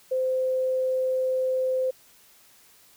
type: tone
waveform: sine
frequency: 517 Hz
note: C5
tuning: 21 cents flat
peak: -22 dBFS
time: 0.11-1.91 s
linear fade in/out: 10 ms
effects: white hiss -56 dBFS RMS until 2.96 s